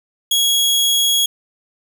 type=tone; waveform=sawtooth; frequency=3322 Hz; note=G#7; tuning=in tune; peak=-10 dBFS; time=0.31-1.26 s; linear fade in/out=5 ms; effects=none